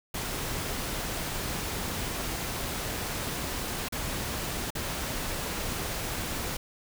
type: noise with dropouts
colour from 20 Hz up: pink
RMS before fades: -33 dBFS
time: 0.14-6.57 s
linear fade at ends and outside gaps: 5 ms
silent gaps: 3.886-3.923 / 4.705-4.751 s
effects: none